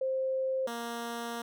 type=tone pair in turn; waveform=sine / 10% pulse; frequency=526 / 234.3 Hz; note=C5 / A#3; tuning=+9 / +9 cents; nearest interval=octave + major second; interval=1400 cents; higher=first; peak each=-28 / -27 dBFS; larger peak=second; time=0.01-0.67 / 0.67-1.42 s; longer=second; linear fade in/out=5 ms; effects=none